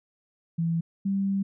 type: tone pair in turn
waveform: sine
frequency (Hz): 166.2 / 196.04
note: E3 / G3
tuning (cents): +15 / 0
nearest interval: minor third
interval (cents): 285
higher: second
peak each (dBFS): -23 / -23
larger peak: neither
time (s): 0.58-0.81 / 1.05-1.43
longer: second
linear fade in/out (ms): 10
effects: none